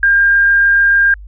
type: tone with frequency modulation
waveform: sine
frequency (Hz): 1604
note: G6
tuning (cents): +39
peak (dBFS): -7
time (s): 0.03-1.14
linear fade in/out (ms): 2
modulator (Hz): 26.8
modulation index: 0.28
effects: added 50 Hz sine -30 dBFS peak until 1.27 s